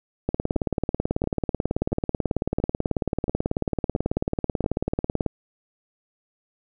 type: two click trains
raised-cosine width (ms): 2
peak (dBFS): -16 / -9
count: 7 / 92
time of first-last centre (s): 0.56-4.642 / 0.29-5.263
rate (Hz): 1.47 / 18.3
effects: none